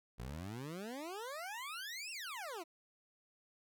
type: exponential two-way sweep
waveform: 20% pulse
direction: up then down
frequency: 55 to 2794 to 311.5 Hz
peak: -38 dBFS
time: 0.18-2.64 s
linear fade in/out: 20 ms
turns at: 2.11 s
effects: none